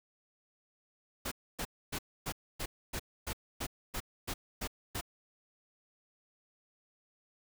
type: noise bursts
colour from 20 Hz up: pink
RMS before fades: -37 dBFS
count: 12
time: 1.25-5.012 s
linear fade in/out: 10 ms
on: 66 ms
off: 270 ms
effects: none